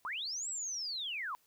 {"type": "linear two-way sweep", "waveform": "sine", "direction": "up then down", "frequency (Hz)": [940, 7902, 940], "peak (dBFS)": -36, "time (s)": [0.05, 1.35], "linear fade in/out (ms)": 0, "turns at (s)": 0.49, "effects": ["white hiss -71 dBFS RMS until 1.46 s"]}